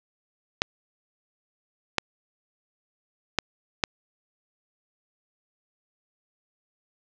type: clicks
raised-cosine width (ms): 0.2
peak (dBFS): -3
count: 4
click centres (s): 0.619 / 1.983 / 3.387 / 3.838
effects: low-pass 6000 Hz 12 dB/octave + 7-bit